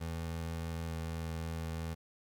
25% pulse tone with pitch glide, 82.41 to 81.56 Hz, E2 to E2, 0 to -18 cents, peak -33 dBFS, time 0-1.95 s, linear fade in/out 20 ms, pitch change -18 cents, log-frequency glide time 0.9-0.96 s, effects 12-bit

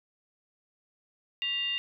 sine tone with frequency modulation, 2800 Hz, F7, 4 cents sharp, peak -28 dBFS, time 1.42-1.78 s, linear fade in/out 0 ms, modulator 844 Hz, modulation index 0.59, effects none

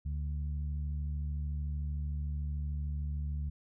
harmonic tone, 73.42 Hz, D2, in tune, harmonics 1 / 2 / 3, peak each -33 / -41 / -53 dBFS, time 0.05-3.5 s, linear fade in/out 10 ms, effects none

